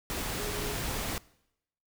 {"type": "tone in noise", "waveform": "sine", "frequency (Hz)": 415.3, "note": "G#4", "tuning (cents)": 0, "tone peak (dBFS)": -38, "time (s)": [0.39, 0.74], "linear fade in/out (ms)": 0, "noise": "pink", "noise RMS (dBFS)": -34, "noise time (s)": [0.1, 1.18], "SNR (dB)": -7, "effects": ["noise-tail reverb RT60 0.8 s tail -22 dB re dry"]}